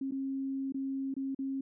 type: tone with dropouts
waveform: sine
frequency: 270 Hz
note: C#4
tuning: 45 cents flat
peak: -32 dBFS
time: 0.01-1.61 s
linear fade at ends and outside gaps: 5 ms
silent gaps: 0.111-0.119 / 0.723-0.743 / 1.141-1.165 / 1.348-1.389 s
effects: none